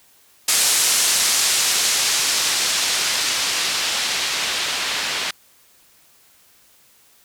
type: noise with low-pass filter sweep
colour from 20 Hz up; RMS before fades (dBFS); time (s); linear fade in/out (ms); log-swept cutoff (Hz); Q
blue; -20; 0.48-5.31; 5; 8300 to 3200; 0.8
effects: white hiss -54 dBFS RMS until 7.24 s